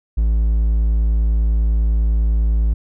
triangle tone, 55 Hz, A1, in tune, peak -11 dBFS, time 0.17-2.74 s, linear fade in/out 10 ms, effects none

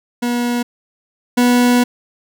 40% pulse tone pair in turn, 241.3 / 244.8 Hz, B3 / B3, -40 / -15 cents, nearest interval unison, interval 25 cents, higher second, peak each -15 / -9 dBFS, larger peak second, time 0.22-0.63 / 1.37-1.84 s, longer second, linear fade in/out 10 ms, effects none

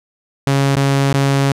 sawtooth tone with dropouts, 138.1 Hz, C#3, 6 cents flat, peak -8 dBFS, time 0.47-1.52 s, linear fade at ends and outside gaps 0 ms, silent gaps 0.755-0.767 / 1.129-1.141 s, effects low-pass 10000 Hz 12 dB/octave

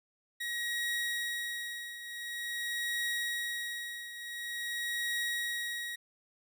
30% pulse tone with tremolo, 1898 Hz, A#6, 31 cents sharp, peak -28 dBFS, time 0.4-5.96 s, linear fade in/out 10 ms, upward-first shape triangle, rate 0.47 Hz, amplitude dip 75%, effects none

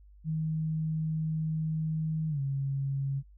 sine tone with pitch glide, 157.9 to 137.46 Hz, D#3 to C#3, +26 to -14 cents, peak -28 dBFS, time 0.24-3.23 s, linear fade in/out 50 ms, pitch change -240 cents, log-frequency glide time 2.29-2.4 s, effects noise-tail reverb RT60 0.1 s tail -25 dB re dry + added 50 Hz sine -52 dBFS peak until 3.37 s

